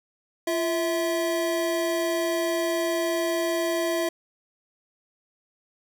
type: tone pair together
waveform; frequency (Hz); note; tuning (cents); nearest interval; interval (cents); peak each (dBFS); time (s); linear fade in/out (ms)
square; 343.1 / 653.3; F4 / E5; -31 / -16; major seventh; 1115; -27; 0.47-4.09; 5
effects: none